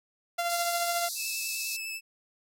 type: tone with tremolo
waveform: sawtooth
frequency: 690 Hz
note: F5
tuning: 21 cents flat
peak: -22 dBFS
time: 0.38-1.09 s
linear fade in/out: 10 ms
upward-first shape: triangle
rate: 14 Hz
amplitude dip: 45%
type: band-pass noise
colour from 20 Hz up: pink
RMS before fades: -36 dBFS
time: 0.49-1.77 s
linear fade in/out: 10 ms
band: 3900 to 15000 Hz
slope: 96 dB/octave
type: tone with vibrato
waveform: sawtooth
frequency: 2619 Hz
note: E7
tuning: 12 cents flat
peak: -31 dBFS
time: 1.15-2.01 s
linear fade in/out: 50 ms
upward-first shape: sine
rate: 10 Hz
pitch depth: 14 cents each way
effects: none